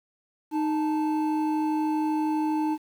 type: tone pair together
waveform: triangle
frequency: 309.5 / 876 Hz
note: D#4 / A5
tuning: -9 / -8 cents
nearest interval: octave + tritone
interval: 1801 cents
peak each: -22 / -28 dBFS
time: 0.51-2.78 s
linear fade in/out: 50 ms
effects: 9-bit